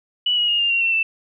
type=tone with pitch steps; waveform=sine; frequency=2951 / 2900 / 2850 / 2802 / 2753 / 2706 / 2660 Hz; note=F#7 / F#7 / F7 / F7 / F7 / E7 / E7; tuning=-5 / -35 / +34 / +5 / -25 / +45 / +15 cents; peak=-16 dBFS; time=0.26-1.03 s; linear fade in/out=5 ms; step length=110 ms; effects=none